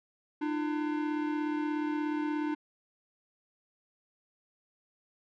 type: tone pair together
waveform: square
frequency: 300.5 / 337.3 Hz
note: D4 / E4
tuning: +40 / +40 cents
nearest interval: major second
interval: 200 cents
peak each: -31 / -38 dBFS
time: 0.41-2.55 s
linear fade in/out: 10 ms
effects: low-pass 2000 Hz 12 dB/octave